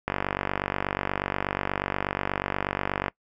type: click train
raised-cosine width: 0.5 ms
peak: -10 dBFS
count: 146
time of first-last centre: 0.08-3.082 s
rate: 48.3 Hz
effects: noise-tail reverb RT60 0.1 s tail -23 dB re dry